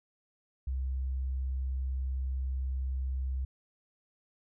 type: tone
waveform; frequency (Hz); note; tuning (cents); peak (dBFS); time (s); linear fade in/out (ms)
sine; 65.41; C2; 0; -30; 0.67-3.45; 5
effects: none